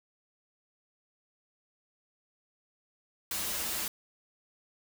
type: noise with comb filter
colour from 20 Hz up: white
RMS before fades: -34 dBFS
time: 3.31-3.88 s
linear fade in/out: 2 ms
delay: 7.4 ms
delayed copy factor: -1
effects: none